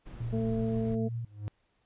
brown noise, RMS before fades -43 dBFS, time 0.05-0.96 s, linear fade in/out 20 ms
sine tone with tremolo, 116.54 Hz, A#2, in tune, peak -31 dBFS, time 0.2-1.25 s, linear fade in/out 5 ms, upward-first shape sine, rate 7.5 Hz, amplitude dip 25%
harmonic tone, 224 Hz, A3, 31 cents sharp, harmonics 1 / 2 / 3, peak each -30 / -34 / -42 dBFS, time 0.32-1.09 s, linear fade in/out 20 ms
triangle tone with exponential growth, 104.2 Hz, G#2, 6 cents sharp, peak -28 dBFS, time 1.17-1.48 s, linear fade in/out 0 ms, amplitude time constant 66 ms
effects pink hiss -73 dBFS RMS until 1.85 s + resampled to 8000 Hz

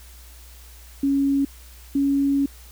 sine tone pair in turn, 277.2 / 278.5 Hz, C#4 / C#4, 0 / +8 cents, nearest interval unison, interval 8 cents, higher second, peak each -17 / -17 dBFS, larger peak neither, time 1.03-1.45 / 1.95-2.46 s, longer second, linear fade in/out 5 ms, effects added 60 Hz sine -43 dBFS peak until 2.71 s + white hiss -49 dBFS RMS until 2.71 s

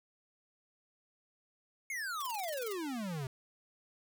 square exponential sweep, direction down, 2217 to 126.3 Hz, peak -37 dBFS, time 1.9-3.27 s, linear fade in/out 2 ms
blue noise bursts, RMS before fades -43 dBFS, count 12, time 2.2-2.728 s, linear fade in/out 5 ms, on 22 ms, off 24 ms
effects none

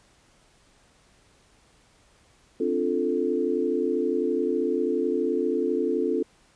sine chord, D minor seventh, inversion third, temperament equal, 261.6 / 293.7 / 349.2 / 440 Hz, C4 / D4 / F4 / A4, 0 / 0 / 0 / 0 cents, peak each -29 / -30 / -27 / -26 dBFS, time 2.6-6.23 s, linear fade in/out 5 ms, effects pink hiss -60 dBFS RMS until 6.55 s + resampled to 22050 Hz

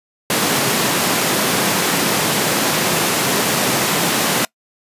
pink high-pass noise, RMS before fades -17 dBFS, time 0.3-4.45 s, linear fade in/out 2 ms, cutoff 150 Hz, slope 24 dB/octave, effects noise-tail reverb RT60 0.1 s tail -24 dB re dry + resampled to 32000 Hz

